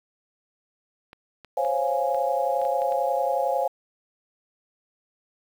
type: clicks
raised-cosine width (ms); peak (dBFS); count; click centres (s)
0.3; -28; 8; 1.131 / 1.447 / 1.649 / 2.146 / 2.616 / 2.651 / 2.819 / 2.922
type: chord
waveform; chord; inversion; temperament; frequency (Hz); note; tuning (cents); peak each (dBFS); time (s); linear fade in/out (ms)
sine; Db major seventh; third; equal; 523.3 / 554.4 / 698.5 / 830.6; C5 / Db5 / F5 / Ab5; 0 / 0 / 0 / 0; -27; 1.57-3.68; 5
effects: 8-bit